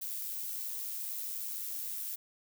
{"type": "noise with amplitude modulation", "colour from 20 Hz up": "violet", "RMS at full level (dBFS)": -37, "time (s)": [0.01, 2.16], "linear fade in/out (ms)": 10, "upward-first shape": "sine", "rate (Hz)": 104, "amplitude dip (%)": 35, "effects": []}